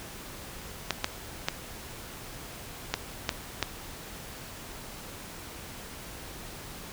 clicks, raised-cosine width 0.2 ms, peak -8 dBFS, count 6, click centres 0.907 / 1.044 / 1.485 / 2.94 / 3.292 / 3.627 s, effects pink hiss -43 dBFS RMS until 6.92 s

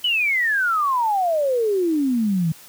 sine exponential sweep, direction down, 3036 to 155.56 Hz, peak -17 dBFS, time 0.04-2.52 s, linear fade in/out 5 ms, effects white hiss -45 dBFS RMS until 2.68 s + high-pass 80 Hz 12 dB/octave

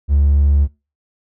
triangle tone, 71.5 Hz, D2, 46 cents flat, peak -7 dBFS, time 0.08-0.68 s, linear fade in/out 50 ms, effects noise-tail reverb RT60 0.3 s tail -24 dB re dry + tanh soft clip ceiling -4 dBFS

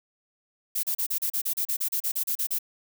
violet noise bursts, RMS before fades -27 dBFS, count 16, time 0.75-2.588 s, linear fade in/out 10 ms, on 83 ms, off 34 ms, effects none

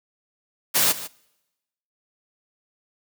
white noise with echo, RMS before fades -19 dBFS, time 0.74-0.93 s, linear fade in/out 20 ms, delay 150 ms, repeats 1, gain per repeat -15 dB, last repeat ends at 1.08 s, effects noise-tail reverb RT60 1.0 s tail -26 dB re dry + high-pass 100 Hz 12 dB/octave

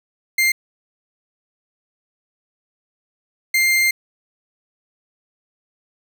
40% pulse tone bursts at uneven times, 2102 Hz, C7, 7 cents sharp, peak -13 dBFS, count 2, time 0.38-0.52 / 3.54-3.91 s, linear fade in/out 5 ms, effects none

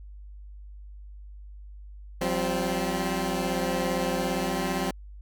15% pulse chord, F suspended second, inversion none, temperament equal with one note detuned, 174.61 / 192.19 / 261.6 Hz, F3 / G3 / C4, 0 / -34 / 0 cents, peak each -24 dBFS, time 2.21-4.91 s, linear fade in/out 5 ms, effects added 50 Hz sine -41 dBFS peak until 5.21 s

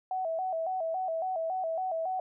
sine tone with vibrato, 698.5 Hz, F5, in tune, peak -29 dBFS, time 0.11-2.2 s, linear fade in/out 2 ms, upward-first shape square, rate 3.6 Hz, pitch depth 120 cents each way, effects none

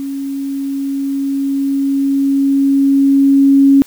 sine tone with level ramp, 275.5 Hz, C#4, 11 cents flat, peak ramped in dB -19 to -4 dBFS, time 0-3.82 s, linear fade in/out 0 ms, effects white hiss -42 dBFS RMS until 3.86 s

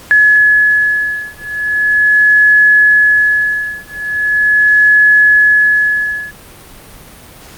sine beating tone pair, 1700 / 1700.4 Hz, G#6 / G#6, +40 / +40 cents, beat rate 0.4 Hz, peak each -10 dBFS, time 0.11-6.31 s, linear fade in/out 0 ms, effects pink hiss -36 dBFS RMS until 7.57 s + Opus 48 kbps

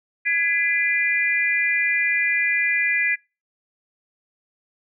sine tone cluster, 1672 / 2011 / 2392 Hz, G#6 / B6 / D7, +11 / +31 / +31 cents, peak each -25 / -21 / -23 dBFS, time 0.25-3.16 s, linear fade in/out 20 ms, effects noise-tail reverb RT60 0.3 s tail -26 dB re dry

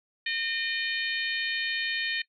harmonic tone with a mistuned harmonic, 611 Hz, D#5, 32 cents flat, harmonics 3 / 4 / 5 / 6 / 7, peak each -31 / -33 / -35 / -37 / -38 dBFS, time 0.26-2.22 s, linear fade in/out 5 ms, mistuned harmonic 4, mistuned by -18 cents, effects noise-tail reverb RT60 0.1 s tail -20 dB re dry

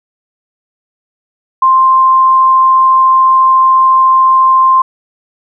sine tone, 1049 Hz, C6, 4 cents sharp, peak -4 dBFS, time 1.62-4.82 s, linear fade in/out 5 ms, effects none

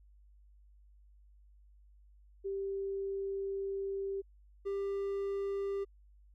sine / triangle tone pair in turn, 392 / 396.3 Hz, G4 / G4, 0 / +19 cents, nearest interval unison, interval 19 cents, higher second, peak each -34 / -31 dBFS, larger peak second, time 2.44-4.22 / 4.65-5.85 s, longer first, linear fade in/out 20 ms, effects added 50 Hz sine -58 dBFS peak until 6.34 s

